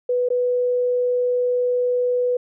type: tone with dropouts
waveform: sine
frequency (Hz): 493.9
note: B4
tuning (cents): 0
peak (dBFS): -17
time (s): 0.09-2.37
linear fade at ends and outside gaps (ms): 5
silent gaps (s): 0.288-0.302
effects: none